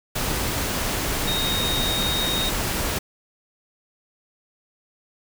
sine tone in noise, 3729 Hz, A#7, in tune, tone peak -24 dBFS, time 1.27-2.5 s, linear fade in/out 10 ms, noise pink, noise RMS -25 dBFS, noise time 0.15-2.99 s, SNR -2 dB, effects none

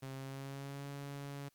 sawtooth tone with pitch glide, 134 to 140.91 Hz, C3 to C#3, +42 to +29 cents, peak -39 dBFS, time 0.02-1.49 s, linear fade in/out 10 ms, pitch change +87 cents, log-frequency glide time 0.15-0.86 s, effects white hiss -75 dBFS RMS until 1.54 s + Opus 48 kbps

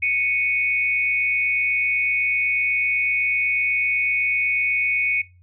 sine tone pair together, 2217 / 2489 Hz, C#7 / D#7, 0 / 0 cents, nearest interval major second, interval 200 cents, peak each -20 / -22 dBFS, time 0.02-5.22 s, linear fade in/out 10 ms, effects noise-tail reverb RT60 0.3 s tail -22 dB re dry + added 89 Hz sine -49 dBFS peak until 5.42 s

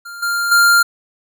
square tone with level steps, 1396.9 Hz, F6, in tune, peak -30 / -17 / -9 dBFS, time 0.05-0.83 s, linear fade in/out 10 ms, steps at 0.22 / 0.51 s, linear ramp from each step 10 ms, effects none

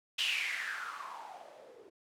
violet noise with low-pass filter sweep, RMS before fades -39 dBFS, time 0.18-1.9 s, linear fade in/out 10 ms, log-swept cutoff 3100 to 390 Hz, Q 7, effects none

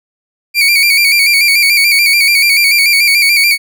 30% pulse tone with vibrato, 2300 Hz, D7, 37 cents flat, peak -4 dBFS, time 0.54-3.58 s, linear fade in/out 50 ms, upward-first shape square, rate 6.9 Hz, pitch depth 54 cents each way, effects none

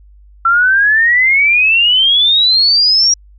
sine exponential sweep, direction up, 1340 to 5710 Hz, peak -7 dBFS, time 0.45-3.14 s, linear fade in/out 5 ms, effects added 50 Hz sine -39 dBFS peak until 3.38 s

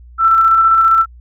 sine tone with tremolo, 1334 Hz, E6, 20 cents sharp, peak -6 dBFS, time 0.18-1.06 s, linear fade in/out 50 ms, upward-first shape square, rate 15 Hz, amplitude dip 25%, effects added 60 Hz sine -36 dBFS peak until 1.2 s

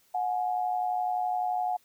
sine tone pair together, 730 / 841.7 Hz, F#5 / G#5, -24 / +23 cents, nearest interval major second, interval 247 cents, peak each -27 / -33 dBFS, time 0.14-1.77 s, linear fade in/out 10 ms, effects white hiss -65 dBFS RMS until 1.84 s

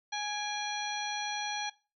harmonic tone with a mistuned harmonic, 830.6 Hz, G#5, in tune, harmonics 1 / 2 / 3 / 4 / 5 / 7, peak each -36 / -40 / -42 / -41 / -40 / -42 dBFS, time 0.12-1.7 s, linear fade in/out 10 ms, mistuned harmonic 3, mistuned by -67 cents, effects noise-tail reverb RT60 0.3 s tail -18 dB re dry

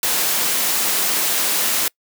white noise, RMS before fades -19 dBFS, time 0.03-1.88 s, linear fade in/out 2 ms, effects noise-tail reverb RT60 0.1 s tail -26 dB re dry + high-pass 200 Hz 12 dB/octave

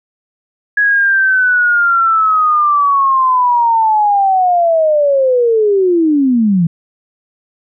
sine linear sweep, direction down, 1675 to 160.1 Hz, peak -8 dBFS, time 0.77-6.67 s, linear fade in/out 5 ms, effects none

